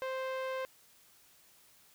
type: tone with low-pass filter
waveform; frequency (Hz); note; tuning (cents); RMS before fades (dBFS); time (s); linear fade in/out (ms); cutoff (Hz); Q
sawtooth; 523.3; C5; 0; -37; 0.02-0.65; 0; 2800; 0.71
effects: white hiss -63 dBFS RMS until 1.94 s